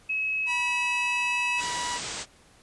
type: tone with pitch glide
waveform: sine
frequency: 2569 to 2588 Hz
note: E7 to E7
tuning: -45 to -32 cents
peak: -25 dBFS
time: 0.09-1.61 s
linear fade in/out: 10 ms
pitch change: +13 cents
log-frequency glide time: 0.61-1.23 s
type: tone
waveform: sawtooth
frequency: 973 Hz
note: B5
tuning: 26 cents flat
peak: -26 dBFS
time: 0.46-2 s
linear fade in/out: 50 ms
type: low-pass noise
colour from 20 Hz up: white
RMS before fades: -35 dBFS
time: 1.57-2.26 s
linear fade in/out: 50 ms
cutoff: 8500 Hz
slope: 96 dB/octave
effects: pink hiss -57 dBFS RMS until 2.62 s + resampled to 24000 Hz